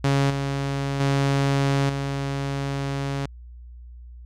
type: tone with level steps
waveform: sawtooth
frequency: 138.59 Hz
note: C#3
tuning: in tune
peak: -14 / -20 / -15 / -21 dBFS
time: 0.04-3.26 s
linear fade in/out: 5 ms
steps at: 0.3 / 1 / 1.89 s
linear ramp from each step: 5 ms
effects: added 60 Hz sine -39 dBFS peak until 4.25 s + low-pass 7000 Hz 12 dB/octave